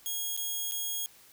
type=tone with dropouts; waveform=5% pulse; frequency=3300 Hz; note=G#7; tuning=12 cents flat; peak=-23 dBFS; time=0.06-1.06 s; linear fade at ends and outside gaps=0 ms; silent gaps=0.365-0.375 / 0.712-0.72 s; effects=white hiss -57 dBFS RMS until 1.32 s